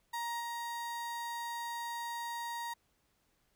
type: tone with level steps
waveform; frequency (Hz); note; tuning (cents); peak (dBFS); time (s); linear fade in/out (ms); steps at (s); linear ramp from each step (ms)
35% pulse; 940; A#5; +14; -34 / -36; 0.13-2.74; 10; 0.4; 5
effects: pink hiss -75 dBFS RMS until 3.55 s